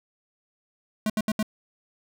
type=tone bursts; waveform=square; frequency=215.2 Hz; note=A3; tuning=38 cents flat; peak=-23 dBFS; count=4; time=1.06-1.428 s; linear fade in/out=2 ms; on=38 ms; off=72 ms; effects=none